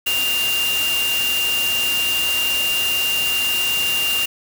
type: tone in noise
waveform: sine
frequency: 2794 Hz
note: F7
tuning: in tune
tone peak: -18 dBFS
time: 0.06-4.26 s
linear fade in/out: 10 ms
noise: white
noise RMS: -25 dBFS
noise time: 0.06-4.26 s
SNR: +4 dB
effects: none